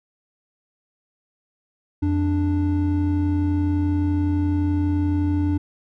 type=tone pair together; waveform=triangle; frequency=87.32 / 293.7 Hz; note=F2 / D4; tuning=0 / 0 cents; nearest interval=octave + major sixth; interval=2100 cents; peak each=-19 dBFS; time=2.02-5.58 s; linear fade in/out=10 ms; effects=none